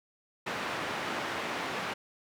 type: band-pass noise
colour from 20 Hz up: white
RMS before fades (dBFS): -35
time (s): 0.46-1.94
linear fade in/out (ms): 10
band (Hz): 150 to 1900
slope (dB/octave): 12
effects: none